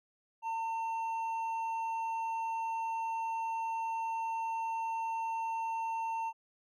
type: tone with hard clipping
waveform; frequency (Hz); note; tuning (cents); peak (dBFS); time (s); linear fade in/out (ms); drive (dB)
sine; 905; A5; +48; -34; 0.42-6.33; 50; 4
effects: none